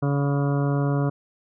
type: harmonic tone with a mistuned harmonic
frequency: 141.7 Hz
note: C#3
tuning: 38 cents sharp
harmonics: 1 / 2 / 3 / 4 / 5 / 7 / 8 / 9 / 10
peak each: -21 / -27 / -31 / -33 / -35 / -38 / -39 / -40 / -41 dBFS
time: 0.02-1.1 s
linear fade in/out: 10 ms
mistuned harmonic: 9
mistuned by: -36 cents
effects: none